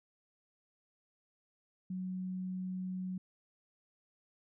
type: tone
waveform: sine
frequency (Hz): 185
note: F#3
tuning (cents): 0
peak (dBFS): -36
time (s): 1.9-3.18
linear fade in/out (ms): 5
effects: none